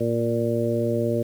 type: harmonic tone with a mistuned harmonic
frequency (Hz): 116.9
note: A#2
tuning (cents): +5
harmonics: 1 / 2 / 3 / 4 / 5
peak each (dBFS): -27 / -27 / -27 / -27 / -27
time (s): 0-1.23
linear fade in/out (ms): 10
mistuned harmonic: 1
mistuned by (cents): -28
effects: 8-bit